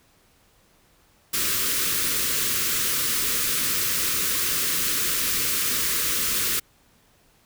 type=band-stop noise; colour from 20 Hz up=white; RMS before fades=-24 dBFS; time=1.33-6.6 s; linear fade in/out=10 ms; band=520 to 1100 Hz; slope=48 dB/octave; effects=pink hiss -60 dBFS RMS until 7.45 s